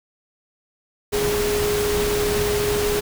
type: tone in noise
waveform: sine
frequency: 414.9 Hz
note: G#4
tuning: 2 cents flat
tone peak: -20 dBFS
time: 1.12-3.01 s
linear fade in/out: 20 ms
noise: pink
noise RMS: -25 dBFS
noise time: 1.12-3.01 s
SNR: +2 dB
effects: none

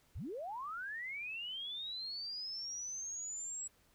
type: linear sweep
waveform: sine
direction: up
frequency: 38.23 to 7780 Hz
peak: -40 dBFS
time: 0.15-3.68 s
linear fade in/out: 10 ms
effects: pink hiss -70 dBFS RMS until 3.94 s

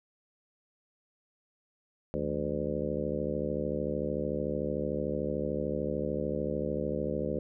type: harmonic tone with a mistuned harmonic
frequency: 73.42 Hz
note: D2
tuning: in tune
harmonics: 1 / 2 / 3 / 4 / 5 / 6 / 7 / 8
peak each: -41 / -38 / -37 / -39 / -38 / -38 / -35 / -40 dBFS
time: 2.14-7.39 s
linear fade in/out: 0 ms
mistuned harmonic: 2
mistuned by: +150 cents
effects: none

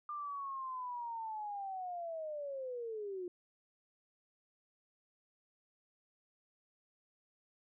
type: linear sweep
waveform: sine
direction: down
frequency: 1200 to 349.2 Hz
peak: -39 dBFS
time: 0.09-3.28 s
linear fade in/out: 2 ms
effects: none

